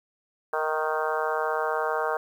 harmonic tone with a mistuned harmonic, 155.56 Hz, D#3, in tune, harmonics 3 / 4 / 5 / 6 / 7 / 8 / 9 / 10, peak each -30 / -31 / -32 / -33 / -33 / -34 / -35 / -35 dBFS, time 0.53-2.17 s, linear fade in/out 2 ms, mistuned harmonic 4, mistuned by +16 cents, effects 9-bit

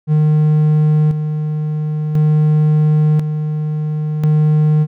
triangle tone with tremolo, 152.7 Hz, D#3, 32 cents flat, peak -7 dBFS, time 0.07-4.87 s, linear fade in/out 50 ms, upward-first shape square, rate 0.48 Hz, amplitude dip 55%, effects none

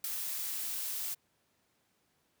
blue noise with ADSR envelope, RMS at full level -32 dBFS, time 0.04-1.15 s, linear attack 3 ms, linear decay 8 ms, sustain -5 dB, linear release 19 ms, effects pink hiss -74 dBFS RMS until 2.4 s + high-pass 100 Hz 12 dB/octave

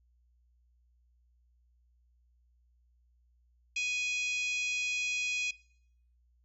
harmonic tone, 830.6 Hz, G#5, in tune, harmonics 3 / 4 / 5 / 6 / 7 / 8 / 9, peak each -31 / -41 / -45 / -46 / -45 / -47 / -50 dBFS, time 3.76-5.51 s, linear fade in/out 5 ms, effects noise-tail reverb RT60 0.7 s tail -21 dB re dry + added 60 Hz sine -65 dBFS peak until 6.44 s

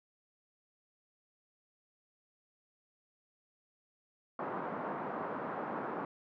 white band-pass noise, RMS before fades -39 dBFS, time 4.39-6.05 s, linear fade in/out 2 ms, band 160 to 1200 Hz, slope 24 dB/octave, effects none

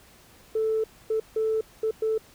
sine tone bursts at uneven times, 440 Hz, A4, in tune, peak -21 dBFS, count 5, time 0.55-0.84 / 1.1-1.2 / 1.36-1.61 / 1.83-1.91 / 2.02-2.18 s, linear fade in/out 5 ms, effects tanh soft clip ceiling -18 dBFS + pink hiss -54 dBFS RMS until 2.34 s

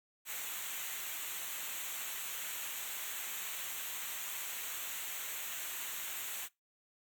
white noise with comb filter, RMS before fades -41 dBFS, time 0.25-6.49 s, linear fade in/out 50 ms, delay 0.2 ms, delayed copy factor -0.75, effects noise-tail reverb RT60 0.2 s tail -22 dB re dry + Opus 48 kbps

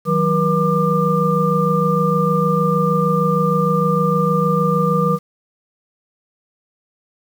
sine tone cluster, 159.1 / 185.6 / 480.8 / 1194 Hz, D#3 / F#3 / B4 / D6, +39 / +6 / -46 / +28 cents, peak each -19 dBFS, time 0.05-5.19 s, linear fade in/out 50 ms, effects 7-bit

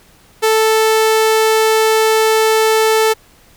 sawtooth tone, 440 Hz, A4, in tune, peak -6 dBFS, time 0.42-3.14 s, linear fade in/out 20 ms, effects pink hiss -48 dBFS RMS until 3.56 s

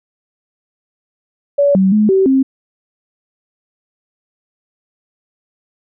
sine tone with pitch steps, 569 / 190.9 / 212.4 / 383.4 / 266.4 Hz, C#5 / G3 / G#3 / G4 / C4, +45 / -46 / +39 / -38 / +31 cents, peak -8 dBFS, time 1.58-2.43 s, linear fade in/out 10 ms, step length 170 ms, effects none

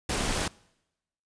pink noise with amplitude modulation, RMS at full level -26 dBFS, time 0.09-0.48 s, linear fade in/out 5 ms, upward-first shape sine, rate 239 Hz, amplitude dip 55%, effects noise-tail reverb RT60 0.9 s tail -24 dB re dry + resampled to 22050 Hz

